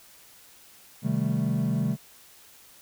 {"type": "chord", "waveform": "triangle", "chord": "A half-diminished seventh", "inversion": "first", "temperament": "equal", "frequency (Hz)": [130.81, 155.56, 196, 220], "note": ["C3", "Eb3", "G3", "A3"], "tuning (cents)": [0, 0, 0, 0], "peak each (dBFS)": [-27, -27, -27, -27], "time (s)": [1.02, 1.97], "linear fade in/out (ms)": 50, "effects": ["white hiss -53 dBFS RMS until 2.81 s"]}